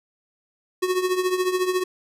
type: tone with tremolo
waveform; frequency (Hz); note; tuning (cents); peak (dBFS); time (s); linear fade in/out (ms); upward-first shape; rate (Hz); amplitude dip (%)
square; 367.7; F#4; -11; -18; 0.82-1.84; 10; triangle; 14; 75
effects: resampled to 32000 Hz